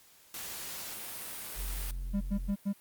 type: noise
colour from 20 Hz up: white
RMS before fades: -41 dBFS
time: 0.34-1.91 s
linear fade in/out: 2 ms
type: tone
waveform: triangle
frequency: 43.94 Hz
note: F1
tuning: 11 cents sharp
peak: -32 dBFS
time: 1.55-2.55 s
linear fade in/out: 50 ms
type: tone bursts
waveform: triangle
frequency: 200 Hz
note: G3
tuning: 35 cents sharp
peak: -26 dBFS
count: 4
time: 2.13-2.733 s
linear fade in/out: 20 ms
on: 81 ms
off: 93 ms
effects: white hiss -60 dBFS RMS until 2.8 s + Opus 48 kbps